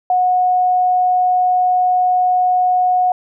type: tone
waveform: sine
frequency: 730 Hz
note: F#5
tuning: 24 cents flat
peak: -11 dBFS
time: 0.1-3.12 s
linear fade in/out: 2 ms
effects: none